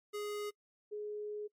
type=tone pair in turn; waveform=square / sine; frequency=415.3 / 419.2 Hz; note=G#4 / G#4; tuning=0 / +16 cents; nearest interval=unison; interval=16 cents; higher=second; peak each=-38 / -38 dBFS; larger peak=neither; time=0.13-0.51 / 0.91-1.48 s; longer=second; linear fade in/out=20 ms; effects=noise-tail reverb RT60 0.1 s tail -26 dB re dry + MP3 64 kbps